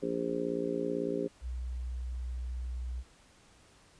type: harmonic tone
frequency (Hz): 58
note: A#1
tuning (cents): -8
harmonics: 3 / 4 / 5 / 6 / 7 / 8 / 9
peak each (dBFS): -41 / -41 / -36 / -43 / -34 / -46 / -38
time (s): 0.02-1.28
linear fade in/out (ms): 10
type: tone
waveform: sine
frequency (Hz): 61.9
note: B1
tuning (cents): +5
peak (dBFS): -34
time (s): 1.41-3.04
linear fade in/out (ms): 50
effects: pink hiss -61 dBFS RMS until 3.99 s + resampled to 22050 Hz